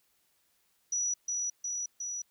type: tone with echo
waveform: sine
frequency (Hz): 5870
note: F#8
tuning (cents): -15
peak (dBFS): -28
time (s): 0.92-1.14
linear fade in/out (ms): 5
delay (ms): 360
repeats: 3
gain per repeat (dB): -2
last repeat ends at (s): 2.22
effects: white hiss -72 dBFS RMS until 2.3 s